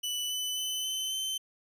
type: tone with pitch steps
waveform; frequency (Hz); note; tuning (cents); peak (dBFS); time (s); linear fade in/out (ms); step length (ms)
sawtooth; 2976 / 3002 / 3028 / 3054 / 3081; F#7 / F#7 / F#7 / G7 / G7; +9 / +24 / +39 / -46 / -31; -28; 0.03-1.38; 10; 270
effects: resampled to 32000 Hz